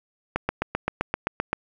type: click train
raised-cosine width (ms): 0.5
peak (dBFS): -8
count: 10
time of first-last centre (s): 0.36-1.53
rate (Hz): 7.69
effects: 8-bit